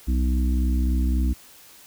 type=harmonic tone with a mistuned harmonic; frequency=63.7 Hz; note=C2; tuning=46 cents flat; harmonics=1 / 3 / 4 / 5; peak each=-19 / -31 / -30 / -34 dBFS; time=0.07-1.34 s; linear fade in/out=20 ms; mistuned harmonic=1; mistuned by=-31 cents; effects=white hiss -49 dBFS RMS until 1.86 s